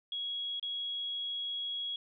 sine tone with dropouts, 3322 Hz, G#7, in tune, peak -34 dBFS, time 0.12-1.96 s, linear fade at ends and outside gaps 2 ms, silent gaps 0.597-0.627 s, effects none

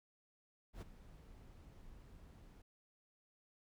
brown noise with ADSR envelope, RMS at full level -44 dBFS, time 0.73-2.62 s, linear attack 86 ms, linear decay 17 ms, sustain -14 dB, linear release 5 ms, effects none

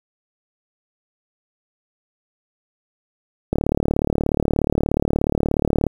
click train, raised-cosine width 2 ms, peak -5 dBFS, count 87, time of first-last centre 3.53-5.867 s, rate 36.8 Hz, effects 7-bit

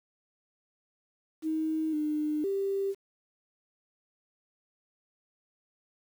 sine tone with pitch steps, 315.9 / 302.7 / 393.1 Hz, D#4 / D#4 / G4, +26 / -48 / +5 cents, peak -27 dBFS, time 1.42-2.95 s, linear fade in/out 50 ms, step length 510 ms, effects 9-bit

